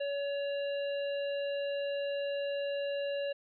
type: harmonic tone with a mistuned harmonic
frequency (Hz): 565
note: C#5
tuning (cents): +33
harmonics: 1 / 3 / 5 / 7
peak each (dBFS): -32 / -46 / -44 / -50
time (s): 0-3.33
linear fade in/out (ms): 10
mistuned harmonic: 5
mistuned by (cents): -20
effects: none